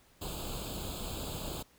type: noise with comb filter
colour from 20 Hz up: pink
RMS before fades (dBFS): -39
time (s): 0.21-1.63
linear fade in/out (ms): 10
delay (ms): 0.26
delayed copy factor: +0.95
effects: pink hiss -64 dBFS RMS until 1.78 s